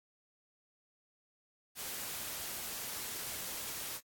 white noise, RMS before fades -41 dBFS, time 1.75-4.01 s, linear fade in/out 50 ms, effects AAC 64 kbps

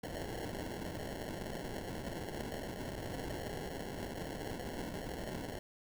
white noise with sample-and-hold, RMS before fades -42 dBFS, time 0.03-5.59 s, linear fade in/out 5 ms, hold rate 1225 Hz, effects none

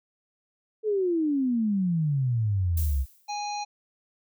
sine exponential sweep, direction down, 442.6 to 63.8 Hz, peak -22 dBFS, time 0.83-3.06 s, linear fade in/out 50 ms
violet noise with exponential decay, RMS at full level -33 dBFS, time 2.77-3.37 s, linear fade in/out 5 ms, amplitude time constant 130 ms
harmonic tone, 826 Hz, G#5, 10 cents flat, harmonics 1 / 3 / 5 / 7 / 8, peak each -30 / -41 / -39 / -43 / -48 dBFS, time 3.28-3.65 s, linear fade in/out 20 ms
effects none

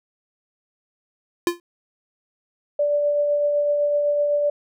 square tone with exponential decay, 346.4 Hz, F4, 14 cents flat, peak -14 dBFS, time 1.47-1.6 s, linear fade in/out 1 ms, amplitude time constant 27 ms
sine tone with tremolo, 584 Hz, D5, 10 cents flat, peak -16 dBFS, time 2.79-4.5 s, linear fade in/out 5 ms, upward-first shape triangle, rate 7.9 Hz, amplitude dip 30%
effects none

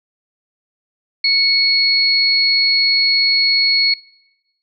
sine tone pair together, 2217 / 4340 Hz, C#7 / C#8, 0 / -37 cents, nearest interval octave, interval 1163 cents, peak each -17 / -13 dBFS, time 1.24-3.94 s, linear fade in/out 5 ms, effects noise-tail reverb RT60 1.0 s tail -24 dB re dry

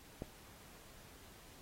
click, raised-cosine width 2 ms, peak -27 dBFS, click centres 0.221 s, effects pink hiss -59 dBFS RMS until 1.61 s + AAC 48 kbps

